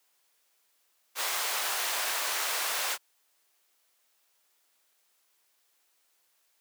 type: high-pass noise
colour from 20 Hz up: pink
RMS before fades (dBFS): -31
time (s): 1.15-2.98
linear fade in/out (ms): 50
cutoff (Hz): 800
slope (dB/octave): 12
effects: white hiss -71 dBFS RMS until 6.6 s + high-pass 400 Hz 12 dB/octave